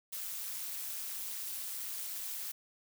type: noise with amplitude modulation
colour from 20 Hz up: blue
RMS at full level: -37 dBFS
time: 0.12-2.52 s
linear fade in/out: 10 ms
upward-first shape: sine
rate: 203 Hz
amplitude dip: 75%
effects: none